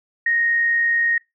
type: tone with amplitude modulation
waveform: sine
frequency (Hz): 1864.7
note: A#6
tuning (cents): 0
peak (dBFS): -15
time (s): 0.26-1.18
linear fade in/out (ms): 5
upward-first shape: sine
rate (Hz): 60.2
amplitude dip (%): 25
effects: noise-tail reverb RT60 0.2 s tail -23 dB re dry